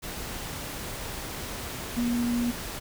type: tone in noise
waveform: sine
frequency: 239.4 Hz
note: A#3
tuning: 46 cents sharp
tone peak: -24 dBFS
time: 1.96-2.52 s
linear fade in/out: 20 ms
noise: pink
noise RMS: -36 dBFS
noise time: 0.02-2.8 s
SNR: +9 dB
effects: none